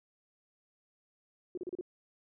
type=tone bursts; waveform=sine; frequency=359.7 Hz; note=F#4; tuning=49 cents flat; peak=-35 dBFS; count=5; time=1.55-1.811 s; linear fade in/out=2 ms; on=25 ms; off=34 ms; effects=none